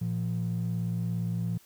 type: ring-modulated tone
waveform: triangle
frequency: 143.4 Hz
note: D3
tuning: 41 cents flat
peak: -21 dBFS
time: 0.01-1.58 s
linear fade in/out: 10 ms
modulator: 28.7 Hz
effects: tanh soft clip ceiling -23 dBFS + white hiss -59 dBFS RMS until 1.65 s